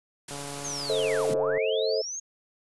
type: noise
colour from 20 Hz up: white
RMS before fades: -38 dBFS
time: 0.28-1.34 s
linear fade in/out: 5 ms
type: click train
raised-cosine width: 1 ms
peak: -26 dBFS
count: 181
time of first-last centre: 0.31-1.578 s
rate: 142 Hz
type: linear two-way sweep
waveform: sine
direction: down then up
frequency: 6645 to 110 to 6645 Hz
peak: -32 dBFS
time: 0.64-2.2 s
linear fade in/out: 10 ms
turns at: 1.32 s
type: chord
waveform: sine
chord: A diminished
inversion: none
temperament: just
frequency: 440 / 528 / 633.6 Hz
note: A4 / C5 / Eb5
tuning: 0 / +16 / +31 cents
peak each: -26 / -29 / -30 dBFS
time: 0.89-2.02 s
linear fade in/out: 10 ms
effects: resampled to 24000 Hz